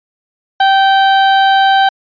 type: tone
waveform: 35% pulse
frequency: 778 Hz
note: G5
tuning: 13 cents flat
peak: -5 dBFS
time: 0.6-1.89 s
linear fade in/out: 5 ms
effects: resampled to 11025 Hz